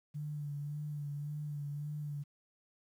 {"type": "tone with vibrato", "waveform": "sine", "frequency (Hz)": 146.83, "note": "D3", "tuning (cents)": 0, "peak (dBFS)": -37, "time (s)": [0.14, 2.24], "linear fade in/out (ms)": 20, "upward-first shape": "sine", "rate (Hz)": 1.8, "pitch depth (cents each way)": 34, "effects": ["11-bit"]}